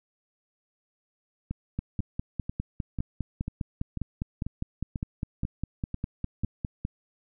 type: two click trains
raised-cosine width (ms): 5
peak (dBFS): -19 / -17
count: 11 / 26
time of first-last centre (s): 1.51-6.436 / 1.79-6.851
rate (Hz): 2.03 / 4.94
effects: none